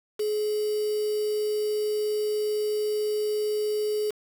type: tone with quantisation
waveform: sine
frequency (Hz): 423.1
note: G#4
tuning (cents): +32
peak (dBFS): -24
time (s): 0.19-4.11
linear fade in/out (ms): 10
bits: 6
effects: none